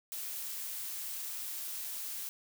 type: noise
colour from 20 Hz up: blue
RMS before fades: -40 dBFS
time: 0.12-2.29 s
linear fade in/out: 0 ms
effects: none